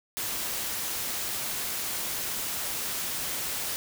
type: noise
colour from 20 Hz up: white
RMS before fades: -32 dBFS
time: 0.17-3.76 s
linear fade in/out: 0 ms
effects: none